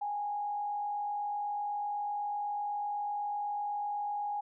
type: tone with frequency modulation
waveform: sine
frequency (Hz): 824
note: G#5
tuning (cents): -14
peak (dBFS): -32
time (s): 0.01-4.41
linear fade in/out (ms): 10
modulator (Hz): 48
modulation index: 0.34
effects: none